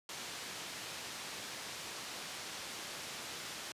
white low-pass noise, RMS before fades -45 dBFS, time 0.09-3.72 s, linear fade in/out 2 ms, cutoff 5800 Hz, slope 12 dB/octave, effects high-pass 100 Hz 12 dB/octave + resampled to 32000 Hz

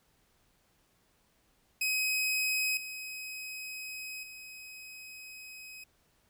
sawtooth tone with level steps, 2532 Hz, D#7, 30 cents sharp, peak -25 / -36 / -42 dBFS, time 1.81-5.84 s, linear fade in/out 5 ms, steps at 2.77 / 4.23 s, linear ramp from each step 2 ms, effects pink hiss -70 dBFS RMS until 6.29 s

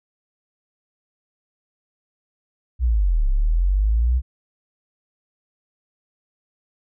sine linear two-way sweep, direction down then up, 64.5 to 32.41 to 64.5 Hz, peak -15 dBFS, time 2.79-4.22 s, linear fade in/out 50 ms, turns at 3.28 s, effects none

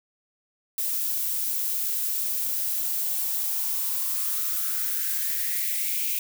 violet noise with high-pass filter sweep, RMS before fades -27 dBFS, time 0.78-6.19 s, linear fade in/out 2 ms, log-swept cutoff 270 to 2500 Hz, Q 5.5, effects none

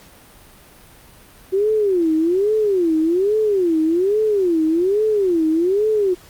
sine tone with vibrato, 370 Hz, F#4, in tune, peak -14 dBFS, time 1.52-6.15 s, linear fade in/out 20 ms, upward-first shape sine, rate 1.2 Hz, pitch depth 280 cents each way, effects pink hiss -46 dBFS RMS until 6.29 s + Opus 48 kbps

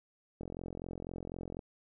click train, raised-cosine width 2 ms, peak -28 dBFS, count 53, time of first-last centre 0.41-1.592 s, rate 44 Hz, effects none

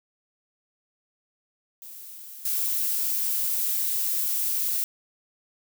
violet noise with level steps, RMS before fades -42 / -26 dBFS, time 1.82-4.84 s, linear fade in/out 0 ms, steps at 2.45 s, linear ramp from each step 5 ms, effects none

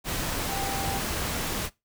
sine tone in noise, 786 Hz, G5, 4 cents sharp, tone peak -32 dBFS, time 0.47-1.02 s, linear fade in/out 50 ms, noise pink, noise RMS -30 dBFS, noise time 0.04-1.7 s, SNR -5 dB, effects noise-tail reverb RT60 0.2 s tail -20 dB re dry

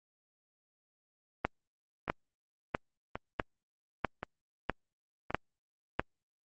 two click trains, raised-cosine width 0.5 ms, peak -13 / -21 dBFS, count 8 / 4, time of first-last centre 1.45-5.995 / 2.08-5.306 s, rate 1.54 / 0.93 Hz, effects Opus 24 kbps

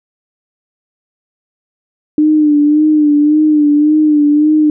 sine tone with vibrato, 300.3 Hz, D4, 39 cents sharp, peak -6 dBFS, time 2.18-4.7 s, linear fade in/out 2 ms, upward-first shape sine, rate 1.8 Hz, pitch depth 45 cents each way, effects none

